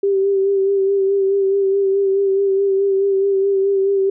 sine tone with vibrato, 392 Hz, G4, in tune, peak -13 dBFS, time 0.03-4.1 s, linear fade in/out 5 ms, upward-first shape sine, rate 4.7 Hz, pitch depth 31 cents each way, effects none

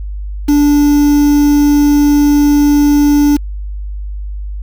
triangle tone with quantisation, 291 Hz, D4, 16 cents flat, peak -4 dBFS, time 0.48-3.37 s, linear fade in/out 10 ms, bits 4, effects added 50 Hz sine -19 dBFS peak until 4.62 s

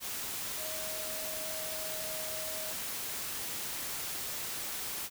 sine tone in noise, 630 Hz, D#5, 21 cents sharp, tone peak -43 dBFS, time 0.56-2.75 s, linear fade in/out 50 ms, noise white, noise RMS -38 dBFS, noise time 0-5.1 s, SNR -8 dB, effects none

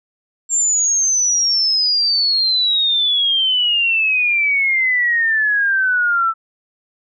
sine exponential sweep, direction down, 7430 to 1320 Hz, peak -13 dBFS, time 0.49-6.34 s, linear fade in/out 50 ms, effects none

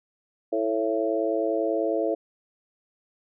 harmonic tone with a mistuned harmonic, 110 Hz, A2, in tune, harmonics 3 / 4 / 5 / 6, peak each -28 / -28 / -28 / -28 dBFS, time 0.52-2.15 s, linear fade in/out 10 ms, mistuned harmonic 6, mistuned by +22 cents, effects none

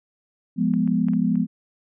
sine chord, F diminished, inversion none, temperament equal, 174.61 / 207.7 / 246.9 Hz, F3 / Ab3 / Cb4, 0 / 0 / 0 cents, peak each -23 / -22 / -22 dBFS, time 0.56-1.47 s, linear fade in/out 50 ms
clicks, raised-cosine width 0.5 ms, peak -29 / -31 / -25 / -30 / -33 dBFS, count 5, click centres 0.738 / 0.876 / 1.085 / 1.135 / 1.356 s
effects none

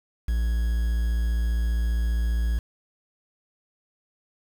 triangle tone with quantisation, 57.5 Hz, A#1, 23 cents flat, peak -19 dBFS, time 0.28-2.59 s, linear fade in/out 5 ms, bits 7, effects none

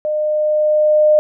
sine tone with level ramp, 608 Hz, D#5, 40 cents flat, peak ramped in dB -16 to -7 dBFS, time 0.05-1.19 s, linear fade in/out 0 ms, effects none

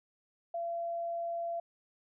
sine tone, 680 Hz, F5, 46 cents flat, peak -33 dBFS, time 0.54-1.6 s, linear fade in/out 5 ms, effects none

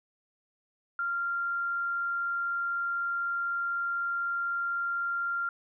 sine tone, 1388 Hz, F6, 11 cents flat, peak -28 dBFS, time 0.99-5.49 s, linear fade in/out 2 ms, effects none

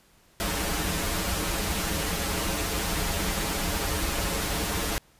pink noise with comb filter, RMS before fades -28 dBFS, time 0.4-4.98 s, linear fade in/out 0 ms, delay 8 ms, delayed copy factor -0.9, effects pink hiss -60 dBFS RMS until 5.19 s + resampled to 32000 Hz

